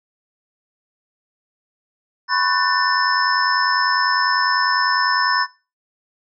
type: tone cluster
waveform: sine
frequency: 1003 / 1093 / 1496 / 1780 / 5260 Hz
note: B5 / C#6 / F#6 / A6 / E8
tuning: +26 / -25 / +19 / +20 / -5 cents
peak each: -22 dBFS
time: 2.28-5.47 s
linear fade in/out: 50 ms
effects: noise-tail reverb RT60 0.3 s tail -20 dB re dry